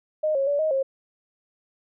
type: tone with pitch steps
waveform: sine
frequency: 617 / 546 / 574 / 627 / 538 Hz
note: D#5 / C#5 / D5 / D#5 / C5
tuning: -15 / -26 / -40 / +13 / +48 cents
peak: -20 dBFS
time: 0.23-0.83 s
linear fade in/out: 10 ms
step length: 120 ms
effects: none